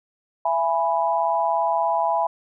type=chord; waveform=sine; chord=E major; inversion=none; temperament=equal with one note detuned; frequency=669.6 / 830.6 / 987.8 Hz; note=E5 / G#5 / B5; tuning=+27 / 0 / 0 cents; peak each=-23 dBFS; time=0.45-2.27 s; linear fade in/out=5 ms; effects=none